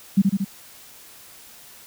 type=tone with echo; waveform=sine; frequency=196 Hz; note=G3; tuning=in tune; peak=-11 dBFS; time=0.17-0.22 s; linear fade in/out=10 ms; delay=76 ms; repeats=3; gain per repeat=-3 dB; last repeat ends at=0.448 s; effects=white hiss -46 dBFS RMS until 1.86 s